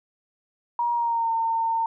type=tone with pitch glide; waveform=sine; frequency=950 to 909.2 Hz; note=A#5 to A#5; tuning=+33 to -43 cents; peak=-21 dBFS; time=0.79-1.86 s; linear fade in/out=2 ms; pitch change=-76 cents; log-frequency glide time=0.93-1.31 s; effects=none